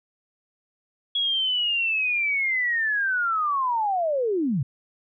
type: linear sweep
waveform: sine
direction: down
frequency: 3349 to 116.54 Hz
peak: -21 dBFS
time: 1.15-4.63 s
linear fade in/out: 5 ms
effects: none